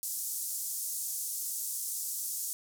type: band-pass noise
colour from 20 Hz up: white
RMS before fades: -36 dBFS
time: 0.03-2.53 s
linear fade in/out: 0 ms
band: 6200 to 14000 Hz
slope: 24 dB/octave
effects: none